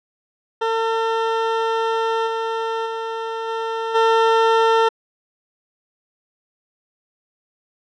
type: tone with level steps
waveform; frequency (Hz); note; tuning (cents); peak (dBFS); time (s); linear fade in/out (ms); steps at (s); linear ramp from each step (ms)
20% pulse; 451.5; A4; +45; -13 / -16 / -19 / -17 / -8; 0.61-4.89; 10; 2.26 / 2.85 / 3.47 / 3.94; 20
effects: low-pass 3000 Hz 12 dB/octave